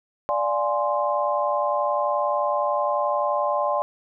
sine chord, D half-diminished seventh, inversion none, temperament equal, 587.3 / 698.5 / 830.6 / 1046.5 Hz, D5 / F5 / Ab5 / C6, 0 / 0 / 0 / 0 cents, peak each -24 / -29 / -27 / -25 dBFS, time 0.29-3.82 s, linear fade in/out 0 ms, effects none

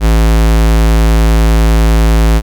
square tone, 55 Hz, A1, in tune, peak -6 dBFS, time 0-2.42 s, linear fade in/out 50 ms, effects none

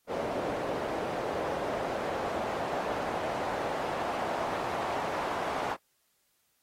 pink noise with band-pass filter sweep, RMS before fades -33 dBFS, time 0.07-5.77 s, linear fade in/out 50 ms, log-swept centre 540 to 830 Hz, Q 1.7, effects white hiss -73 dBFS RMS until 6.62 s + AAC 48 kbps

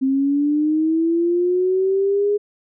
sine linear sweep, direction up, 263 to 415.3 Hz, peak -15 dBFS, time 0.01-2.38 s, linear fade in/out 20 ms, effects none

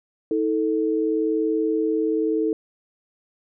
sine tone pair together, 319.5 / 440.3 Hz, D#4 / A4, +46 / +1 cents, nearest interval tritone, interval 555 cents, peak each -22 dBFS, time 0.31-2.53 s, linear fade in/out 2 ms, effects none

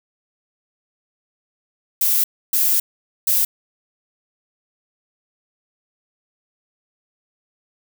violet noise bursts at uneven times, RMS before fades -17 dBFS, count 3, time 2.01-2.24 / 2.53-2.8 / 3.27-3.45 s, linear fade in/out 5 ms, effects none

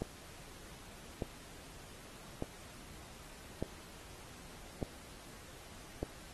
click train, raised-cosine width 2 ms, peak -22 dBFS, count 6, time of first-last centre 0.02-6.03 s, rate 0.832 Hz, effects pink hiss -54 dBFS RMS until 6.33 s + AAC 32 kbps

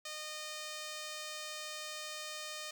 5% pulse tone, 613 Hz, D#5, 26 cents flat, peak -30 dBFS, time 0.05-2.71 s, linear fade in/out 5 ms, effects none

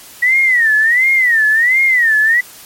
sine tone with vibrato, 1917 Hz, A#6, 48 cents sharp, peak -8 dBFS, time 0.22-2.41 s, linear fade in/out 10 ms, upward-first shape sine, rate 1.4 Hz, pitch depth 190 cents each way, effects white hiss -37 dBFS RMS until 2.65 s + MP3 64 kbps

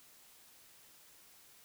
silence, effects white hiss -61 dBFS RMS until 1.64 s

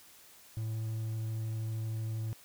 triangle tone, 110.9 Hz, A2, 14 cents sharp, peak -31 dBFS, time 0.57-2.33 s, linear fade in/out 0 ms, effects white hiss -57 dBFS RMS until 2.44 s

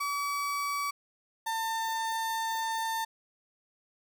35% pulse tone pair in turn, 1142 / 898.5 Hz, D6 / A5, -49 / +36 cents, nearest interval major third, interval 415 cents, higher first, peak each -28 dBFS, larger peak neither, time 0-0.91 / 1.46-3.05 s, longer second, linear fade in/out 10 ms, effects none

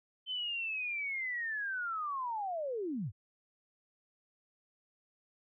sine linear sweep, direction down, 3084 to 80.7 Hz, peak -34 dBFS, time 0.26-3.12 s, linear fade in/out 50 ms, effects none

